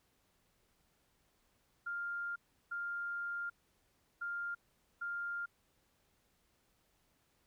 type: tone bursts at uneven times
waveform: sine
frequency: 1400 Hz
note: F6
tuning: 4 cents sharp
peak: -37 dBFS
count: 4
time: 1.86-2.36 / 2.71-3.5 / 4.21-4.55 / 5.01-5.46 s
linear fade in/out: 10 ms
effects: pink hiss -75 dBFS RMS until 7.46 s